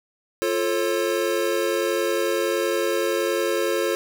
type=chord; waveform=square; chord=F augmented; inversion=none; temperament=equal with one note detuned; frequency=349.2 / 440 / 541.4 Hz; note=F4 / A4 / C#5; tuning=0 / 0 / -41 cents; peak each=-26 dBFS; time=0.42-3.95 s; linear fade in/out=0 ms; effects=none